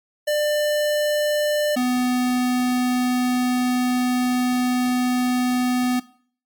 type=tone pair in turn; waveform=square; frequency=596 / 249.6 Hz; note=D5 / B3; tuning=+25 / +19 cents; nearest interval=octave + minor third; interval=1506 cents; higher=first; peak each=-19 dBFS; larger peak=neither; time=0.27-1.76 / 1.76-6 s; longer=second; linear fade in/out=10 ms; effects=noise-tail reverb RT60 0.5 s tail -19 dB re dry + MP3 96 kbps